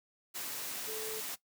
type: tone in noise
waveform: sine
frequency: 437.9 Hz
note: A4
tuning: 8 cents flat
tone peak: -40 dBFS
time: 0.87-1.21 s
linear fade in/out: 20 ms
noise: white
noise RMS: -40 dBFS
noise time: 0.34-1.36 s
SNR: -3 dB
effects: noise-tail reverb RT60 0.1 s tail -17 dB re dry + high-pass 150 Hz 12 dB/octave